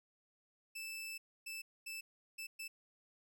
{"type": "tone bursts at uneven times", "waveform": "sawtooth", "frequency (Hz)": 2637, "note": "E7", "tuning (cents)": 0, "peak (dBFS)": -40, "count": 5, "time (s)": [[0.75, 1.18], [1.46, 1.62], [1.86, 2.01], [2.38, 2.47], [2.59, 2.68]], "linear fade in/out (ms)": 10, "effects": []}